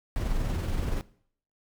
brown noise with amplitude modulation, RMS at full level -27 dBFS, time 0.16-1.01 s, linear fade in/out 0 ms, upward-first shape sine, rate 21.1 Hz, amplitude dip 35%, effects noise-tail reverb RT60 0.6 s tail -20 dB re dry

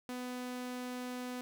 sawtooth tone, 249.4 Hz, B3, 17 cents sharp, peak -35 dBFS, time 0.09-1.41 s, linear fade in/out 0 ms, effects none

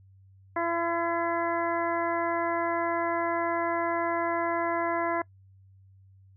harmonic tone, 338.2 Hz, E4, 44 cents sharp, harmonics 1 / 2 / 3 / 4 / 5 / 6, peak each -32 / -30 / -31 / -37 / -36 / -38 dBFS, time 0.56-5.22 s, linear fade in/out 5 ms, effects noise-tail reverb RT60 0.1 s tail -23 dB re dry + added 96 Hz sine -53 dBFS peak until 6.36 s

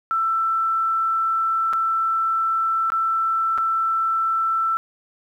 sine tone with dropouts, 1332 Hz, E6, 18 cents sharp, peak -18 dBFS, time 0.11-4.77 s, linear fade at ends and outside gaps 0 ms, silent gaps 1.729-1.734 / 2.902-2.92 / 3.577-3.583 s, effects 9-bit

